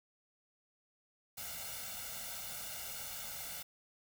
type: noise with comb filter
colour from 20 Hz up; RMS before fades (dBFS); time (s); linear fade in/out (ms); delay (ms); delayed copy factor
white; -44; 1.37-3.63; 10; 1.4; +1
effects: none